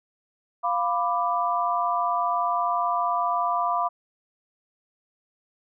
sine tone cluster, 699 / 993 / 1178 Hz, F5 / B5 / D6, +1 / +9 / +5 cents, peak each -26 dBFS, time 0.63-3.89 s, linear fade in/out 20 ms, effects none

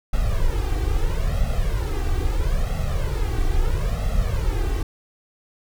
brown noise with flanger, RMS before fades -21 dBFS, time 0.13-4.83 s, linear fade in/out 5 ms, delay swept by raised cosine 1.5 to 2.6 ms, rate 0.76 Hz, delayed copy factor +0.95, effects none

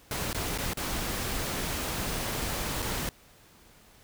pink noise with dropouts, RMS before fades -32 dBFS, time 0.11-3.09 s, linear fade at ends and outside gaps 1 ms, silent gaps 0.33-0.346 / 0.577-0.585 / 0.734-0.772 / 2.821-2.825 s, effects pink hiss -57 dBFS RMS until 4.03 s

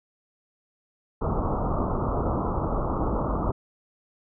pink low-pass noise, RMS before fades -26 dBFS, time 1.21-3.52 s, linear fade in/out 10 ms, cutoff 1300 Hz, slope 96 dB/octave, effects none

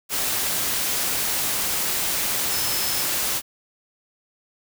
sine tone in noise, 5210 Hz, E8, 21 cents flat, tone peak -30 dBFS, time 2.49-3.06 s, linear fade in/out 50 ms, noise white, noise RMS -24 dBFS, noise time 0.09-3.42 s, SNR -9 dB, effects none

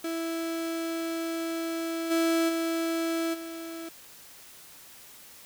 35% pulse tone with level steps, 329.6 Hz, E4, in tune, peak -28 / -21 / -25 / -35 dBFS, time 0.04-3.89 s, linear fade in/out 5 ms, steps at 2.1 / 2.48 / 3.33 s, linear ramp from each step 20 ms, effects white hiss -50 dBFS RMS until 5.45 s

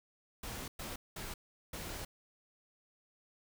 pink noise bursts at uneven times, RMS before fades -43 dBFS, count 4, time 0.43-0.68 / 0.79-0.96 / 1.16-1.34 / 1.73-2.05 s, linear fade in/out 5 ms, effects none

